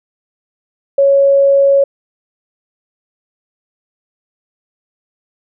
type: tone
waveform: sine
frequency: 554.4 Hz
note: C#5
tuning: in tune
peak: -6 dBFS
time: 0.98-1.84 s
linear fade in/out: 5 ms
effects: none